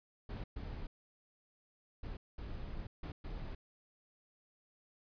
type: noise bursts at uneven times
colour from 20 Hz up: brown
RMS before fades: -43 dBFS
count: 6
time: 0.29-0.44 / 0.56-0.87 / 2.03-2.17 / 2.38-2.87 / 3.03-3.12 / 3.24-3.55 s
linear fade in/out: 5 ms
effects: resampled to 11025 Hz